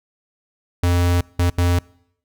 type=tone bursts at uneven times; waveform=square; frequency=87.8 Hz; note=F2; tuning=10 cents sharp; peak=-15 dBFS; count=3; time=0.83-1.21 / 1.39-1.5 / 1.58-1.79 s; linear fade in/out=5 ms; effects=noise-tail reverb RT60 0.7 s tail -24 dB re dry